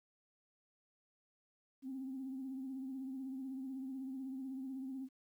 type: tone with vibrato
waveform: sine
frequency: 264.4 Hz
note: C4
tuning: 18 cents sharp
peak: -40 dBFS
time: 1.82-5.09 s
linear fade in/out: 50 ms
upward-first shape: triangle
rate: 16 Hz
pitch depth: 61 cents each way
effects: tanh soft clip ceiling -36 dBFS + 12-bit